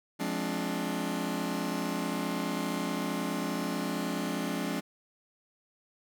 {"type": "chord", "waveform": "sawtooth", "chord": "D half-diminished seventh", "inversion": "first", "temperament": "just", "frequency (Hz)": [176.2, 211.4, 264.3, 293.7], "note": ["F3", "Ab3", "C4", "D4"], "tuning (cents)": [16, 31, 18, 0], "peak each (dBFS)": -32, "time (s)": [0.19, 4.81], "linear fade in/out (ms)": 20, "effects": []}